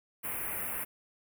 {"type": "band-stop noise", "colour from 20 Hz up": "white", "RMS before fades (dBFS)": -36, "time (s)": [0.23, 0.85], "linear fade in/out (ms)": 20, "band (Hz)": [2600, 9700], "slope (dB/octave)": 48, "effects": []}